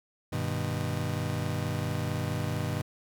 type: chord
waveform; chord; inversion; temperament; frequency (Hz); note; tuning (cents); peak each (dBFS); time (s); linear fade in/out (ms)
35% pulse; G augmented; none; just; 98 / 122.5 / 153.12; G2 / B2 / D#3; 0 / -14 / -27; -32; 0.32-2.82; 10
effects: none